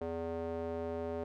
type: tone with band-pass filter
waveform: square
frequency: 83 Hz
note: E2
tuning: 12 cents sharp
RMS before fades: -38 dBFS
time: 0.01-1.24 s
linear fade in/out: 5 ms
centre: 500 Hz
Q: 2.3
effects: none